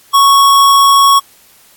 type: tone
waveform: square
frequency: 1108.7 Hz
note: C#6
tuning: in tune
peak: -5 dBFS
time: 0.13-1.2 s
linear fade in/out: 20 ms
effects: white hiss -45 dBFS RMS until 1.76 s + AAC 64 kbps